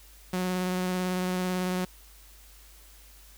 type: tone with vibrato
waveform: sawtooth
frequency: 182.8 Hz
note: F#3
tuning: 21 cents flat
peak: -23 dBFS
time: 0.33-1.85 s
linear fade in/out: 5 ms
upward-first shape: sine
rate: 18 Hz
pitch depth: 14 cents each way
effects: added 50 Hz sine -52 dBFS peak until 3.37 s + white hiss -55 dBFS RMS until 3.37 s